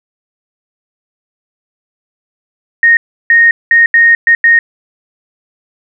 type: tone bursts at uneven times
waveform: sine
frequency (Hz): 1856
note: A#6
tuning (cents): -8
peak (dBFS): -3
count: 6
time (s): 2.83-2.97 / 3.3-3.51 / 3.71-3.86 / 3.94-4.15 / 4.27-4.35 / 4.44-4.59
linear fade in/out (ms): 2
effects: none